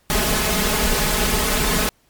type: noise with comb filter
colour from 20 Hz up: pink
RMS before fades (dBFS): -19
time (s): 0.1-1.89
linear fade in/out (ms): 0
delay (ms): 4.7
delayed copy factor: +0.8
effects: pink hiss -60 dBFS RMS until 2.09 s + MP3 96 kbps